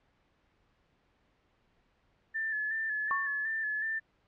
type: tone with vibrato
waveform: sine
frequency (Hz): 1748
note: A6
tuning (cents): -12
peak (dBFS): -30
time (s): 2.34-4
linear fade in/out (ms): 20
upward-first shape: square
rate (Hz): 2.7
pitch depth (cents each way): 33
type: tone with exponential decay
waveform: sine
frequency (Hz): 1108.7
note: C#6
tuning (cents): 0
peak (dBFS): -26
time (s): 3.11-3.51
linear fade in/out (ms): 0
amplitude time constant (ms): 85
effects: pink hiss -71 dBFS RMS until 4.27 s + low-pass 3000 Hz 12 dB/octave